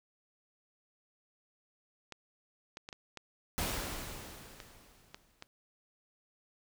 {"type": "clicks", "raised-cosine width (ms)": 0.2, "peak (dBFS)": -27, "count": 9, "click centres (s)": [2.123, 2.771, 2.889, 2.928, 3.173, 3.698, 4.602, 5.145, 5.424]}
{"type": "noise with exponential decay", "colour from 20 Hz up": "pink", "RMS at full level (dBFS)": -33, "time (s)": [3.58, 5.47], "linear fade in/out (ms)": 0, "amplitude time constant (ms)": 410}
{"effects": []}